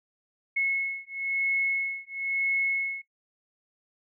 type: beating tone pair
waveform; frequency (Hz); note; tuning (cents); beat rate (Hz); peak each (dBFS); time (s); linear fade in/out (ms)
sine; 2184 / 2185; C#7 / C#7; -26 / -26; 1; -29; 0.56-3.02; 10
effects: noise-tail reverb RT60 0.1 s tail -18 dB re dry